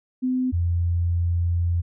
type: tone pair in turn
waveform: sine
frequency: 255.1 / 86.17 Hz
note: C4 / F2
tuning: -44 / -23 cents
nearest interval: octave + perfect fifth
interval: 1879 cents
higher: first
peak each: -20 / -19 dBFS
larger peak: second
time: 0.22-0.52 / 0.52-1.82 s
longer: second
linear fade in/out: 20 ms
effects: none